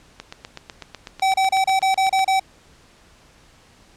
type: click train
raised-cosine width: 0.2 ms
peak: -16 dBFS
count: 17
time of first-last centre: 0.2-2.193 s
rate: 8.03 Hz
type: tone bursts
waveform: square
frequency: 767 Hz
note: G5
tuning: 38 cents flat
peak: -16 dBFS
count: 8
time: 1.22-2.397 s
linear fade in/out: 5 ms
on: 120 ms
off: 31 ms
effects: pink hiss -52 dBFS RMS until 3.96 s + low-pass 8000 Hz 12 dB/octave